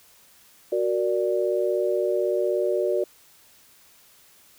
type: chord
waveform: sine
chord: Gb augmented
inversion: none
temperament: equal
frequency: 370 / 466.2 / 587.3 Hz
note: Gb4 / Bb4 / D5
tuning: 0 / 0 / 0 cents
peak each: -24 / -27 / -25 dBFS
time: 0.72-3.04 s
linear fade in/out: 5 ms
effects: white hiss -55 dBFS RMS until 4.58 s